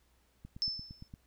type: click train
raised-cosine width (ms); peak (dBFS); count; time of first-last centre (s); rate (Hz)
5; -34; 7; 0.45-1.139; 8.71
type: tone with exponential decay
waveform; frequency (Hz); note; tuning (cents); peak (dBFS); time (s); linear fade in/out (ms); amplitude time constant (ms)
sine; 5274; E8; 0; -27; 0.62-1.08; 0; 100
effects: added 61 Hz sine -70 dBFS peak until 1.26 s + pink hiss -72 dBFS RMS until 1.26 s